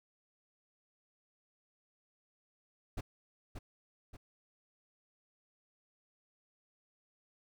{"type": "noise with echo", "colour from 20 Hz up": "brown", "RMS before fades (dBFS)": -35, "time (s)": [2.97, 3.01], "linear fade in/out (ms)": 10, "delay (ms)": 580, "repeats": 2, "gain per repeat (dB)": -6, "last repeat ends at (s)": 4.17, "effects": []}